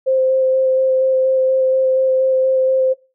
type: tone with vibrato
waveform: sine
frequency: 523.3 Hz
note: C5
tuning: in tune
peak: -12 dBFS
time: 0.06-2.94 s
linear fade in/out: 20 ms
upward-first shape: square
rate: 4.2 Hz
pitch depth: 8 cents each way
effects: noise-tail reverb RT60 0.3 s tail -21 dB re dry